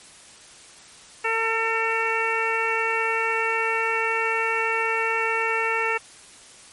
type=harmonic tone; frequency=450.8 Hz; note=A4; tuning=42 cents sharp; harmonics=1 / 2 / 3 / 4 / 5 / 6; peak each=-28 / -28 / -28 / -28 / -28 / -28 dBFS; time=1.24-5.98 s; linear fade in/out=10 ms; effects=white hiss -47 dBFS RMS until 6.72 s + MP3 48 kbps